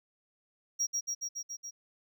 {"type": "tone with echo", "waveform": "triangle", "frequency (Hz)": 5660, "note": "F8", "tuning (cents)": 22, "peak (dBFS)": -26, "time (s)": [0.79, 0.87], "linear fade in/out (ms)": 20, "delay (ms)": 140, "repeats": 6, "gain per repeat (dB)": -2, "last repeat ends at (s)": 1.71, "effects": []}